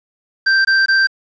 square tone bursts, 1568 Hz, G6, in tune, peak -11 dBFS, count 3, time 0.46-1.072 s, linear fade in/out 10 ms, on 190 ms, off 21 ms, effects resampled to 16000 Hz + 7-bit

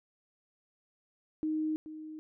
sine tone with echo, 311.1 Hz, D#4, in tune, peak -29 dBFS, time 1.43-1.76 s, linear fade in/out 0 ms, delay 430 ms, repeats 1, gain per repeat -12 dB, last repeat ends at 2.19 s, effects none

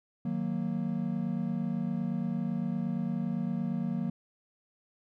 triangle chord, D# minor, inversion none, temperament equal, 155.56 / 185 / 233.1 Hz, D#3 / F#3 / A#3, 0 / 0 / 0 cents, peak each -34 / -31 / -31 dBFS, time 0.25-4.1 s, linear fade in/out 5 ms, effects none

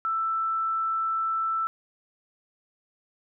sine tone, 1326 Hz, E6, 10 cents sharp, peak -24 dBFS, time 0.05-1.67 s, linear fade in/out 0 ms, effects none

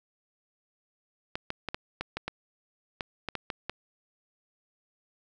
clicks, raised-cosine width 0.3 ms, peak -16 dBFS, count 12, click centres 1.355 / 1.504 / 1.687 / 1.745 / 2.01 / 2.17 / 2.28 / 3.008 / 3.287 / 3.353 / 3.502 / 3.696 s, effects none

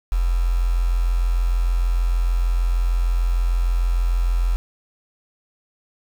sine tone with quantisation, 43.28 Hz, F1, 15 cents flat, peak -16 dBFS, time 0.12-4.56 s, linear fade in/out 0 ms, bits 6, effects none

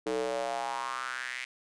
square tone with high-pass filter sweep, 63 Hz, B1, 35 cents sharp, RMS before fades -34 dBFS, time 0.06-1.45 s, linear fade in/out 5 ms, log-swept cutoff 380 to 2200 Hz, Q 4.5, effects resampled to 22050 Hz

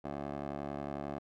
15% pulse tone with band-pass filter, 71.1 Hz, C#2, 45 cents sharp, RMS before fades -40 dBFS, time 0.04-1.19 s, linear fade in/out 10 ms, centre 560 Hz, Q 1.3, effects none

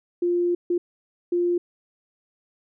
sine tone bursts at uneven times, 350 Hz, F4, 4 cents sharp, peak -19 dBFS, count 3, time 0.22-0.55 / 0.7-0.78 / 1.32-1.58 s, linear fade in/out 5 ms, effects none

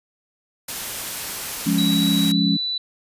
white noise, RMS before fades -29 dBFS, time 0.68-2.32 s, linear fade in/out 5 ms
sine chord, Db major, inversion first, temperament equal, 174.61 / 207.7 / 277.2 Hz, F3 / Ab3 / Db4, 0 / 0 / 0 cents, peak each -21 dBFS, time 1.66-2.57 s, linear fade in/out 10 ms
sine tone with pitch glide, 3892 to 3971 Hz, B7 to B7, -26 to +9 cents, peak -22 dBFS, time 1.78-2.78 s, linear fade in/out 5 ms, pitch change +35 cents, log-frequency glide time 2.31-2.36 s
effects resampled to 32000 Hz

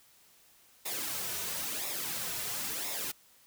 white noise with flanger, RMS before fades -36 dBFS, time 0.85-3.12 s, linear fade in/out 10 ms, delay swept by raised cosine 0.65 to 3.75 ms, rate 0.98 Hz, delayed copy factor -0.65, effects white hiss -62 dBFS RMS until 3.46 s

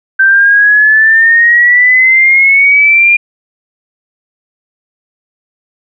sine exponential sweep, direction up, 1553 to 2419 Hz, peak -3 dBFS, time 0.19-3.17 s, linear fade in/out 10 ms, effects none

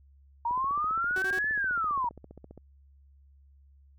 sine linear two-way sweep, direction up then down, 924 to 1760 to 924 Hz, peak -26 dBFS, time 0.45-2.09 s, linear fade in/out 5 ms, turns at 1.51 s
click train, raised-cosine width 2 ms, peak -33 dBFS, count 32, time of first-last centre 0.51-2.577 s, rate 15 Hz
sawtooth tone bursts, 375 Hz, F#4, 23 cents sharp, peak -31 dBFS, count 3, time 1.16-1.388 s, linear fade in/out 2 ms, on 62 ms, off 21 ms
effects added 69 Hz sine -55 dBFS peak until 3.98 s

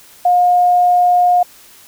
sine tone, 714 Hz, F5, 38 cents sharp, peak -8 dBFS, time 0.25-1.43 s, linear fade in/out 5 ms, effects white hiss -43 dBFS RMS until 1.87 s

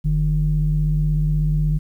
sine tone pair together, 45.4 / 152.7 Hz, F#1 / D#3, -32 / -32 cents, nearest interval octave + major sixth, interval 2100 cents, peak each -19 / -17 dBFS, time 0.04-1.79 s, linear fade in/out 20 ms, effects tanh soft clip ceiling -9 dBFS + 9-bit

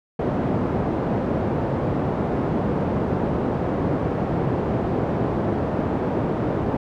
pink band-pass noise, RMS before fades -23 dBFS, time 0.19-6.77 s, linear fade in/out 5 ms, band 110 to 670 Hz, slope 12 dB/octave, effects none

